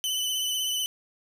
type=tone with vibrato; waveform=sawtooth; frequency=3013 Hz; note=F#7; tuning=31 cents sharp; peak=-23 dBFS; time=0.04-0.86 s; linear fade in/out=0 ms; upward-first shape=sine; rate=16 Hz; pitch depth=32 cents each way; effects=none